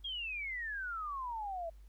sine exponential sweep, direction down, 3311 to 646 Hz, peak -37 dBFS, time 0.04-1.7 s, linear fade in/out 10 ms, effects added 50 Hz sine -52 dBFS peak until 1.88 s + pink hiss -73 dBFS RMS until 1.88 s

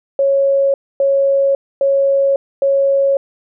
sine tone bursts, 551 Hz, C#5, 11 cents flat, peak -10 dBFS, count 4, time 0.19-3.17 s, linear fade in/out 2 ms, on 550 ms, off 260 ms, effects none

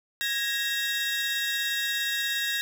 40% pulse tone cluster, 1649 / 1875 / 2700 / 3767 Hz, G#6 / A#6 / E7 / A#7, -13 / +10 / +41 / +17 cents, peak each -30 / -31 / -37 / -29 dBFS, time 0.21-2.61 s, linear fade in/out 0 ms, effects none

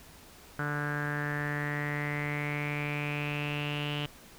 sawtooth tone with low-pass filter sweep, 146.83 Hz, D3, in tune, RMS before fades -33 dBFS, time 0.59-4.06 s, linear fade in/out 0 ms, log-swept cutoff 1500 to 3000 Hz, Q 8.2, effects pink hiss -53 dBFS RMS until 4.38 s

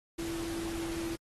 sine tone in noise, 333.4 Hz, E4, 20 cents sharp, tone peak -35 dBFS, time 0.18-1.16 s, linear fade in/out 10 ms, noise pink, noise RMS -42 dBFS, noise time 0.18-1.16 s, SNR +4 dB, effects AAC 32 kbps

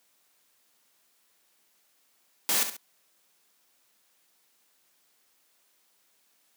white noise with echo, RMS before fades -25 dBFS, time 2.49-2.63 s, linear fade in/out 0 ms, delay 68 ms, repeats 2, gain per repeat -9 dB, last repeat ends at 2.766 s, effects white hiss -68 dBFS RMS until 6.56 s + high-pass 200 Hz 12 dB/octave

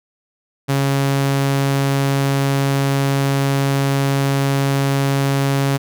sawtooth tone, 138 Hz, C#3, 7 cents flat, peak -11 dBFS, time 0.68-5.78 s, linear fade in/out 20 ms, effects none

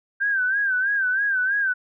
sine tone with vibrato, 1570 Hz, G6, 2 cents sharp, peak -19 dBFS, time 0.2-1.74 s, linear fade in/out 20 ms, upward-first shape sine, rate 3.1 Hz, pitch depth 97 cents each way, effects none

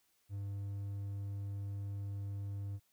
triangle tone, 99.9 Hz, G2, 33 cents sharp, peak -36 dBFS, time 0.29-2.8 s, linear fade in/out 50 ms, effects white hiss -75 dBFS RMS until 2.92 s

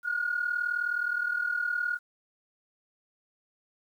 sine tone pair together, 1429 / 1468.3 Hz, F6 / F#6, +39 / -14 cents, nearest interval unison, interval 47 cents, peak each -28 / -31 dBFS, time 0.03-1.99 s, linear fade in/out 50 ms, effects tanh soft clip ceiling -19 dBFS + 10-bit

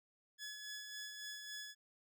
15% pulse tone with tremolo, 1699 Hz, G#6, 39 cents sharp, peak -38 dBFS, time 0.38-1.75 s, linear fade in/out 50 ms, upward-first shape sine, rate 3.6 Hz, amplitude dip 40%, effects none

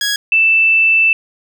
15% pulse / sine tone pair in turn, 1661.2 / 2650 Hz, G#6 / E7, 0 / +9 cents, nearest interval minor sixth, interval 809 cents, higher second, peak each -8 / -8 dBFS, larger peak neither, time 0.01-0.16 / 0.32-1.13 s, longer second, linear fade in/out 2 ms, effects none

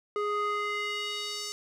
square tone with band-pass filter sweep, 414.8 Hz, G#4, 2 cents flat, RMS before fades -32 dBFS, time 0.16-1.52 s, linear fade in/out 0 ms, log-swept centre 840 to 5900 Hz, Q 1.9, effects none

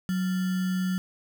sine tone with sample-and-hold, 185 Hz, F#3, in tune, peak -24 dBFS, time 0.09-0.98 s, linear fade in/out 0 ms, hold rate 1575 Hz, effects none

